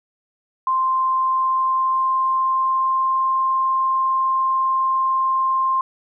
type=tone with pitch glide; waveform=sine; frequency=1046 to 1054.5 Hz; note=C6 to C6; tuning=-1 to +13 cents; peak=-16 dBFS; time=0.67-5.81 s; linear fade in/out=2 ms; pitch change=+14 cents; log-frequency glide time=1.08-3.33 s; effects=none